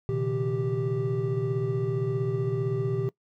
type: tone cluster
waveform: triangle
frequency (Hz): 120.6 / 136.1 / 157.8 / 391.7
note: B2 / C#3 / D#3 / G4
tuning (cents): -41 / -31 / +25 / -1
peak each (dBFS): -28 / -30 / -32 / -27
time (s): 0.09-3.09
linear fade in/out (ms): 0
effects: noise-tail reverb RT60 0.1 s tail -21 dB re dry